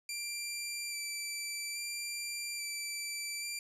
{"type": "tone with vibrato", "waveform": "15% pulse", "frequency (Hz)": 2349, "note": "D7", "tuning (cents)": 0, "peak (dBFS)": -30, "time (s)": [0.09, 3.59], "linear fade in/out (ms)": 2, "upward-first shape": "square", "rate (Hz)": 0.6, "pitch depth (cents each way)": 13, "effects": ["resampled to 32000 Hz"]}